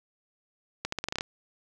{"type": "accelerating click train", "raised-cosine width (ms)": 0.2, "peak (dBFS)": -13, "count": 9, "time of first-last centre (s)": [0.85, 1.209], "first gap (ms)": 74, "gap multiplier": 0.85, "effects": []}